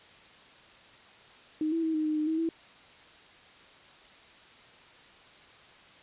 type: tone with pitch steps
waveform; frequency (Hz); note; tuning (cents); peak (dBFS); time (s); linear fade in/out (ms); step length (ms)
sine; 310.1 / 329.3 / 320.7 / 310.2 / 307.6 / 305.5 / 319.4 / 328.3; D#4 / E4 / E4 / D#4 / D#4 / D#4 / D#4 / E4; -6 / -2 / -48 / -5 / -20 / -32 / +45 / -7; -26; 1.61-2.49; 2; 110
effects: white hiss -54 dBFS RMS until 6.02 s + resampled to 8000 Hz